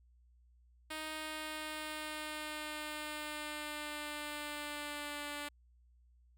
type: tone with pitch glide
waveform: 5% pulse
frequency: 311.4 to 292.2 Hz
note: D#4 to D4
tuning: +2 to -9 cents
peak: -29 dBFS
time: 0.9-5.49 s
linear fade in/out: 10 ms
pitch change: -111 cents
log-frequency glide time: 1.11-5.3 s
effects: added 60 Hz sine -63 dBFS peak until 6.37 s